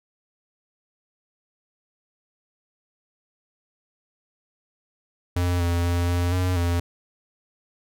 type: tone with pitch steps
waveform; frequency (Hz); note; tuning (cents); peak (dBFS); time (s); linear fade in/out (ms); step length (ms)
square; 88.5 / 86.2 / 87 / 87.7 / 91.2 / 86.4; F2 / F2 / F2 / F2 / F#2 / F2; +23 / -22 / -6 / +8 / -24 / -18; -21; 5.36-6.8; 5; 240
effects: none